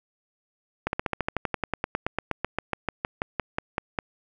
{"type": "slowing click train", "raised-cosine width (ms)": 0.5, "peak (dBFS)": -10, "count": 27, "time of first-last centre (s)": [0.87, 3.988], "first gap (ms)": 61, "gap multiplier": 1.05, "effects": []}